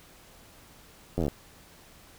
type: slowing click train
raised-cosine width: 2 ms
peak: -15 dBFS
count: 9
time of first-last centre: 1.18-1.281 s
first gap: 11 ms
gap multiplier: 1.04
effects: pink hiss -54 dBFS RMS until 2.18 s